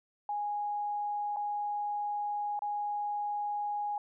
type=tone with dropouts; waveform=sine; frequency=827 Hz; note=G#5; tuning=8 cents flat; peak=-31 dBFS; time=0.29-3.98 s; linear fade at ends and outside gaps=2 ms; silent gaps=1.362-1.368 / 2.592-2.62 s; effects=none